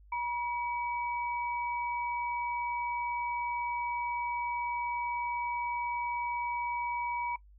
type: tone pair together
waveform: sine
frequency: 960.2 / 2282 Hz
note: B5 / C#7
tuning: -49 / +50 cents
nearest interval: octave + minor third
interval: 1499 cents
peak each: -31 / -39 dBFS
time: 0.12-7.36 s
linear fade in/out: 5 ms
effects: noise-tail reverb RT60 0.1 s tail -19 dB re dry + added 50 Hz sine -54 dBFS peak until 7.58 s